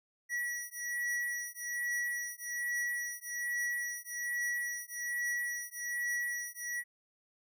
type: beating tone pair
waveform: square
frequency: 1932 / 1933.2 Hz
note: B6 / B6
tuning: -39 / -38 cents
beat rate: 1.2 Hz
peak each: -38 / -38 dBFS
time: 0.29-6.84 s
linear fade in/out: 50 ms
effects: none